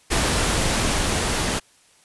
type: noise with level ramp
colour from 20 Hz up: pink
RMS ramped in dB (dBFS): -20 to -23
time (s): 0.1-1.6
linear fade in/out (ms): 20
effects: white hiss -56 dBFS RMS until 2.04 s + resampled to 24000 Hz